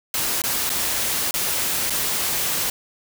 white noise with dropouts, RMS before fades -23 dBFS, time 0.14-2.7 s, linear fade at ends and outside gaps 2 ms, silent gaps 0.419-0.438 / 0.694-0.7 / 1.31-1.34 / 1.898-1.904 s, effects none

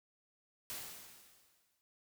white noise with exponential decay, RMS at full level -42 dBFS, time 0.7-1.81 s, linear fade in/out 0 ms, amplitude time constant 240 ms, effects noise-tail reverb RT60 0.3 s tail -24 dB re dry

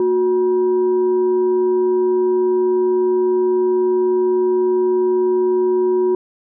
sine tone with frequency modulation, 366.2 Hz, F#4, 18 cents flat, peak -13 dBFS, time 0-6.15 s, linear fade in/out 2 ms, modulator 596 Hz, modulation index 0.32, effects none

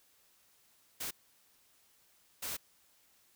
white noise bursts at uneven times, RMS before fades -39 dBFS, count 2, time 1-1.11 / 2.42-2.57 s, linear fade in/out 10 ms, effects white hiss -68 dBFS RMS until 3.35 s

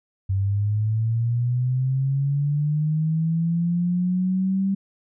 sine linear sweep, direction up, 95.3 to 196 Hz, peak -19 dBFS, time 0.29-4.75 s, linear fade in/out 10 ms, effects none

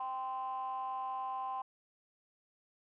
triangle ring-modulated tone, 126.6 Hz, B2, 43 cents sharp, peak -30 dBFS, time 0-1.62 s, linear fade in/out 5 ms, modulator 911 Hz, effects tanh soft clip ceiling -29 dBFS

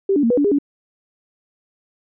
sine tone with pitch steps, 391.5 / 289.5 / 231 / 490.1 / 288.1 / 406.7 / 284.7 Hz, G4 / D4 / A#3 / B4 / D4 / G#4 / C#4, -2 / -25 / -16 / -13 / -33 / -36 / +46 cents, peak -13 dBFS, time 0.09-0.587 s, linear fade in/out 5 ms, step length 71 ms, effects none

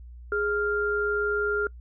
sine tone pair together, 415.3 / 1396.9 Hz, G#4 / F6, 0 / 0 cents, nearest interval octave + major sixth, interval 2100 cents, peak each -26 dBFS, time 0.32-1.67 s, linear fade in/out 2 ms, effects noise-tail reverb RT60 0.1 s tail -25 dB re dry + added 60 Hz sine -41 dBFS peak until 1.8 s

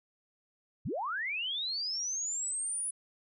sine linear sweep, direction up, 69.3 to 9990 Hz, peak -32 dBFS, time 0.85-2.91 s, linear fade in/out 10 ms, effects none

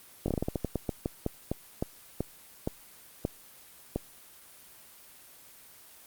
slowing click train, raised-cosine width 2 ms, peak -15 dBFS, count 19, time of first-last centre 0.26-3.96 s, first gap 21 ms, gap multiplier 1.23, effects white hiss -53 dBFS RMS until 6.06 s + Opus 24 kbps

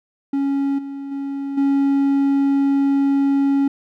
triangle tone with level steps, 277.2 Hz, C#4, in tune, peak -15 / -25 / -21 / -12 dBFS, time 0.33-3.68 s, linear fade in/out 5 ms, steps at 0.78 / 1.11 / 1.57 s, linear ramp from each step 10 ms, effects none

